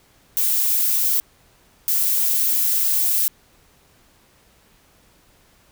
violet noise bursts at uneven times, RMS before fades -19 dBFS, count 2, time 0.37-1.2 / 1.88-3.28 s, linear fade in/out 0 ms, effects pink hiss -56 dBFS RMS until 5.71 s

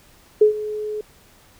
sine tone with ADSR envelope, 424.9 Hz, G#4, 40 cents sharp, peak -7 dBFS, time 0.41-1.01 s, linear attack 7 ms, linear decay 110 ms, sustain -17 dB, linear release 3 ms, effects pink hiss -52 dBFS RMS until 1.59 s

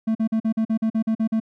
triangle tone bursts, 222.1 Hz, A3, 16 cents sharp, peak -16 dBFS, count 11, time 0.07-1.401 s, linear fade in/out 10 ms, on 81 ms, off 44 ms, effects none

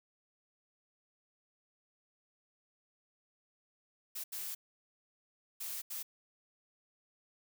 blue noise bursts at uneven times, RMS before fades -41 dBFS, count 4, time 4.15-4.24 / 4.32-4.55 / 5.6-5.82 / 5.9-6.03 s, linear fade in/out 10 ms, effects none

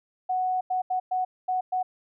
sine tone bursts at uneven times, 740 Hz, F#5, in tune, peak -23 dBFS, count 6, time 0.29-0.61 / 0.7-0.82 / 0.9-1 / 1.11-1.25 / 1.48-1.61 / 1.72-1.83 s, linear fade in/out 10 ms, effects none

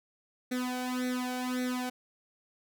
sawtooth tone with flanger, 251.4 Hz, B3, 31 cents sharp, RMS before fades -33 dBFS, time 0.51-1.9 s, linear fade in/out 10 ms, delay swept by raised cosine 0.5 to 1.34 ms, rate 1.8 Hz, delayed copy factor +0.95, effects none

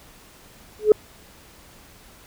sine tone with exponential growth, 425.8 Hz, G#4, 43 cents sharp, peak -4 dBFS, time 0.79-0.92 s, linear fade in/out 2 ms, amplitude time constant 27 ms, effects tanh soft clip ceiling -3 dBFS + pink hiss -49 dBFS RMS until 2.26 s

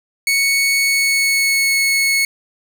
sawtooth tone with pitch glide, 2217 to 2197 Hz, C#7 to C#7, 0 to -16 cents, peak -10 dBFS, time 0.27-2.25 s, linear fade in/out 2 ms, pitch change -16 cents, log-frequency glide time 0.77-1.79 s, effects none

